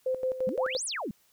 sine tone with tremolo, 516 Hz, C5, 24 cents flat, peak -25 dBFS, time 0.06-0.77 s, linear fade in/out 5 ms, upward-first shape square, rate 5.8 Hz, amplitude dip 70%
sine exponential two-way sweep, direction up then down, 175.4 to 10650 to 175.4 Hz, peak -31 dBFS, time 0.47-1.11 s, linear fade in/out 2 ms, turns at 0.85 s
effects white hiss -66 dBFS RMS until 1.32 s

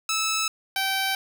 10% pulse tone pair in turn, 1306 / 773.8 Hz, E6 / G5, -17 / -23 cents, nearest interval major sixth, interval 906 cents, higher first, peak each -15 dBFS, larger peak neither, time 0.09-0.48 / 0.76-1.15 s, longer neither, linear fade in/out 2 ms, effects none

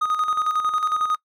triangle tone with tremolo, 1244.5 Hz, D#6, in tune, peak -16 dBFS, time 0.01-1.16 s, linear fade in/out 10 ms, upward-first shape square, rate 11 Hz, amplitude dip 55%, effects noise-tail reverb RT60 0.1 s tail -22 dB re dry

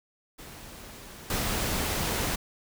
pink noise with level steps, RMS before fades -45 / -29 dBFS, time 0.38-2.36 s, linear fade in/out 10 ms, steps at 1.3 s, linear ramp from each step 2 ms, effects none

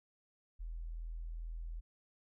sine tone, 41.2 Hz, E1, in tune, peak -40 dBFS, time 0.59-1.81 s, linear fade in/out 20 ms, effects none

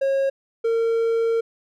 triangle tone pair in turn, 544 / 457.4 Hz, C#5 / A#4, -33 / -33 cents, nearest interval minor third, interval 300 cents, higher first, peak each -16 dBFS, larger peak neither, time 0.01-0.3 / 0.64-1.41 s, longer second, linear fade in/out 10 ms, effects none

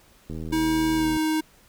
click train, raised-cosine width 3 ms, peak -22 dBFS, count 70, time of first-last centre 0.3-1.168 s, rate 79.5 Hz
square tone with pitch glide, 318.8 to 313.3 Hz, D#4 to D#4, +42 to +12 cents, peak -22 dBFS, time 0.52-1.41 s, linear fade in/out 10 ms, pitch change -30 cents, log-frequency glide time 0.96-1.06 s
effects pink hiss -56 dBFS RMS until 1.68 s

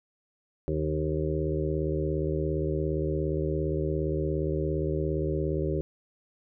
harmonic tone with a mistuned harmonic, 77.3 Hz, D#2, 11 cents flat, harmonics 1 / 2 / 4 / 5 / 6 / 7, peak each -32 / -31 / -34 / -31 / -37 / -36 dBFS, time 0.68-5.81 s, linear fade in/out 0 ms, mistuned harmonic 1, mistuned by -42 cents, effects none

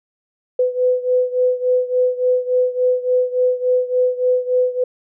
sine beating tone pair, 501 / 504.5 Hz, B4 / B4, +25 / +37 cents, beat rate 3.5 Hz, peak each -16 / -19 dBFS, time 0.59-4.84 s, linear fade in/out 5 ms, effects none

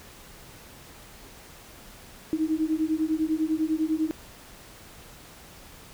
sine beating tone pair, 310 / 320 Hz, D#4 / D#4, -6 / +49 cents, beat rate 10 Hz, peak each -26 dBFS, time 2.33-4.11 s, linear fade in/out 0 ms, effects pink hiss -48 dBFS RMS until 5.93 s

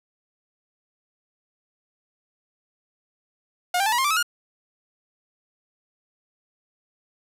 sawtooth tone with pitch steps, 717 / 791 / 872.6 / 962.6 / 1061.9 / 1171.5 / 1292.4 / 1425.7 Hz, F5 / G5 / A5 / B5 / C6 / D6 / E6 / F6, +45 / +15 / -15 / -45 / +25 / -5 / -35 / +35 cents, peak -16 dBFS, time 3.74-4.228 s, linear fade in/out 5 ms, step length 61 ms, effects resampled to 32000 Hz + 7-bit

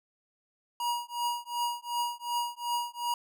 square tone with tremolo, 956 Hz, A#5, 43 cents sharp, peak -27 dBFS, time 0.8-3.14 s, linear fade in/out 2 ms, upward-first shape triangle, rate 2.7 Hz, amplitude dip 100%, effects none

